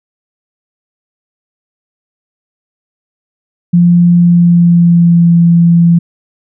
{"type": "tone with pitch glide", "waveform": "sine", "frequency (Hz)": [173.8, 169.93], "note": ["F3", "F3"], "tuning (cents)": [-8, -47], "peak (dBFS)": -3, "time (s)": [3.73, 5.99], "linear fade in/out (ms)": 10, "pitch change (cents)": -39, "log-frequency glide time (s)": [4.15, 5.34], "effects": []}